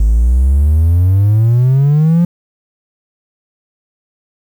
triangle exponential sweep, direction up, 51.7 to 175.7 Hz, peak -4 dBFS, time 0-2.25 s, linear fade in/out 5 ms, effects tanh soft clip ceiling -1 dBFS + 7-bit

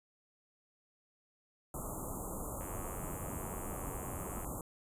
pink band-stop noise, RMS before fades -41 dBFS, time 1.74-4.61 s, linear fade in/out 2 ms, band 1300 to 6900 Hz, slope 96 dB/octave
click train, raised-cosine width 0.5 ms, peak -36 dBFS, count 173, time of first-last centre 2.61-4.446 s, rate 93.7 Hz
effects resampled to 32000 Hz

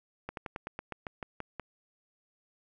slowing click train, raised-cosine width 0.5 ms, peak -22 dBFS, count 11, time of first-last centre 0.29-1.597 s, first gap 82 ms, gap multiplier 1.1, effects none

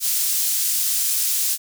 pink high-pass noise, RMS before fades -21 dBFS, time 0-1.58 s, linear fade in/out 50 ms, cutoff 6800 Hz, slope 12 dB/octave, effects none

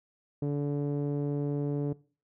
sawtooth tone with low-pass filter, 144.3 Hz, D3, 30 cents flat, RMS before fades -30 dBFS, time 0.42-1.93 s, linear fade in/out 5 ms, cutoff 410 Hz, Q 1.7, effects noise-tail reverb RT60 0.4 s tail -21 dB re dry

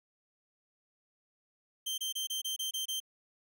sawtooth tone bursts, 3136 Hz, G7, in tune, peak -30 dBFS, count 8, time 1.86-3.002 s, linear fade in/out 10 ms, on 120 ms, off 26 ms, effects none

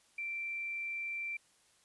sine tone, 2349 Hz, D7, in tune, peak -36 dBFS, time 0.18-1.37 s, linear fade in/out 5 ms, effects white hiss -68 dBFS RMS until 1.84 s + resampled to 24000 Hz

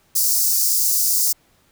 white high-pass noise, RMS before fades -18 dBFS, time 0.15-1.33 s, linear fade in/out 10 ms, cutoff 4800 Hz, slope 48 dB/octave, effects pink hiss -59 dBFS RMS until 1.71 s

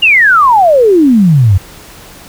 sine exponential sweep, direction down, 2893 to 87.9 Hz, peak -3 dBFS, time 0.02-1.58 s, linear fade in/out 10 ms, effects pink hiss -34 dBFS RMS until 2.28 s

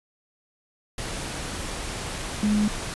sine tone in noise, 209.7 Hz, G#3, 17 cents sharp, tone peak -19 dBFS, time 2.43-2.68 s, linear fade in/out 2 ms, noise pink, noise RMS -32 dBFS, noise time 0.98-2.94 s, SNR +10 dB, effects resampled to 24000 Hz

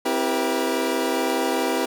25% pulse chord, C dominant seventh, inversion none, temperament equal with one note detuned, 261.6 / 329.6 / 392 / 478.4 Hz, C4 / E4 / G4 / Bb4, 0 / 0 / 0 / +45 cents, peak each -23 dBFS, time 0.05-1.86 s, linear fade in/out 10 ms, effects none

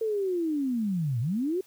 sine linear two-way sweep, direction down then up, 453.2 to 109.5 to 387.3 Hz, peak -25 dBFS, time 0.01-1.61 s, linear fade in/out 5 ms, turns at 1.2 s, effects white hiss -59 dBFS RMS until 1.66 s

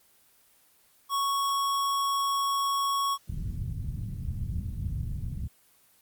square tone, 1108.7 Hz, C#6, in tune, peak -26 dBFS, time 1.09-3.18 s, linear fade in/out 50 ms
white low-pass noise, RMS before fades -33 dBFS, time 3.29-5.48 s, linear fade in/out 10 ms, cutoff 140 Hz, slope 24 dB/octave
effects white hiss -62 dBFS RMS until 6.01 s + Opus 24 kbps

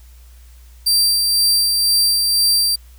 sawtooth tone with tremolo, 4700 Hz, D8, 1 cent sharp, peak -9 dBFS, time 0.86-2.76 s, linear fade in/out 10 ms, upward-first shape sine, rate 2 Hz, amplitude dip 30%, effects added 60 Hz sine -40 dBFS peak until 2.98 s + white hiss -53 dBFS RMS until 2.98 s

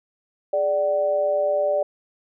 sine tone with amplitude modulation, 587.3 Hz, D5, in tune, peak -15 dBFS, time 0.53-1.83 s, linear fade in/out 5 ms, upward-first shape sine, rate 171 Hz, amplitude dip 70%, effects none

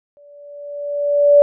sine tone with exponential growth, 578 Hz, D5, 28 cents flat, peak -4 dBFS, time 0.17-1.42 s, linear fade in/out 0 ms, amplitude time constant 270 ms, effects none

